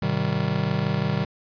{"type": "chord", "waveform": "square", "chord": "Ab major seventh", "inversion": "none", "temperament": "just", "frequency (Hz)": [103.83, 129.78, 155.74, 194.67], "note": ["Ab2", "C3", "Eb3", "G3"], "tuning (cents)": [0, -14, 2, -12], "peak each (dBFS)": [-32, -28, -27, -28], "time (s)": [0.02, 1.25], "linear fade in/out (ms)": 5, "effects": ["resampled to 11025 Hz"]}